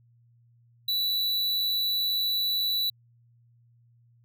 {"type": "tone", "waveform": "square", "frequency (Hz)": 3951, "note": "B7", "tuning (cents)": 0, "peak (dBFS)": -25, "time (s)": [0.88, 2.9], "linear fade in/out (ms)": 5, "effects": ["added 118 Hz sine -58 dBFS peak until 4.24 s"]}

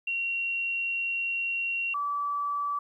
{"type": "tone pair in turn", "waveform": "sine", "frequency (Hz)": [2745, 1154.1], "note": ["F7", "D6"], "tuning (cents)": [-31, -31], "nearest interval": "octave + minor third", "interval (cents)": 1500, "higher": "first", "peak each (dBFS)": -27, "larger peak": "neither", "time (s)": [[0.07, 1.94], [1.94, 2.79]], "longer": "first", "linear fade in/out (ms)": 5, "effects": ["11-bit"]}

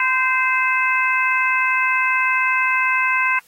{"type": "harmonic tone with a mistuned harmonic", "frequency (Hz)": 519, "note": "C5", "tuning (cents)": -14, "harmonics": [2, 3, 4, 5], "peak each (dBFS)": [-21, -21, -21, -21], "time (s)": [0, 3.39], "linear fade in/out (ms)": 2, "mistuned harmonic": 2, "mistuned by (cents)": -19, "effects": ["white hiss -54 dBFS RMS until 3.47 s", "AAC 48 kbps"]}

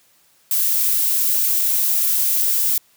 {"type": "noise", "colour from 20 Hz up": "violet", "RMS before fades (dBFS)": -18, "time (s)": [0.51, 2.78], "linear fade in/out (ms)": 2, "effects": ["white hiss -57 dBFS RMS until 2.96 s", "high-pass 80 Hz 12 dB/octave"]}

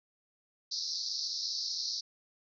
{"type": "band-pass noise", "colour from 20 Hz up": "pink", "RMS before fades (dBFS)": -36, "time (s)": [0.71, 2.01], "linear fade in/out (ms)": 10, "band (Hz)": [4100, 5700], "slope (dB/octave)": 96, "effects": []}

